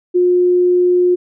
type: tone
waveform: sine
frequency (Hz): 358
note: F4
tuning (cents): +43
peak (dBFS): -9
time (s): 0.14-1.16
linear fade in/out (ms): 20
effects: none